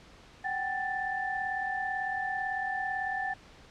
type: tone cluster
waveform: sine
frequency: 755 / 793 / 1765 Hz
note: F#5 / G5 / A6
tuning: +35 / +20 / +5 cents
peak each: -35 / -36 / -33 dBFS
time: 0.44-3.34 s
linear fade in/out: 10 ms
effects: pink hiss -54 dBFS RMS until 3.7 s + low-pass 5000 Hz 12 dB/octave